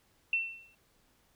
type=tone with exponential decay; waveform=sine; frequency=2695 Hz; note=E7; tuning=38 cents sharp; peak=-24 dBFS; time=0.33-0.75 s; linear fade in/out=2 ms; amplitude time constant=90 ms; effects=pink hiss -69 dBFS RMS until 1.35 s